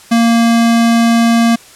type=tone; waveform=square; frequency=231.6 Hz; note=A#3; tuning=11 cents flat; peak=-8 dBFS; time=0.11-1.56 s; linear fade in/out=10 ms; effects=white hiss -39 dBFS RMS until 1.75 s + low-pass 10000 Hz 12 dB/octave